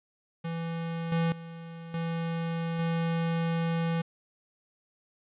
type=tone with level steps; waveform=square; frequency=166.1 Hz; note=E3; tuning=13 cents sharp; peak=-32 / -25 / -41 / -30 / -27 dBFS; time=0.44-4.02 s; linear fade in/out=10 ms; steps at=1.12 / 1.32 / 1.94 / 2.79 s; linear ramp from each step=2 ms; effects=resampled to 8000 Hz + 11-bit